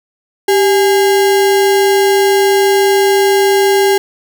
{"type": "tone with sample-and-hold", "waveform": "sine", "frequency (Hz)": 392, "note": "G4", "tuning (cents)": 0, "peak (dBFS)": -7, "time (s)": [0.48, 3.98], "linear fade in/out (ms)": 5, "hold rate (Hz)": 1225, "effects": []}